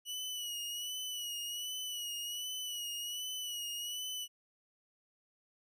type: tone with vibrato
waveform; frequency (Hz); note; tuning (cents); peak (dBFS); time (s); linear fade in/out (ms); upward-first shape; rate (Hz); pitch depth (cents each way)
sawtooth; 2936; F#7; -14; -35; 0.05-4.28; 50; sine; 1.3; 48
effects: none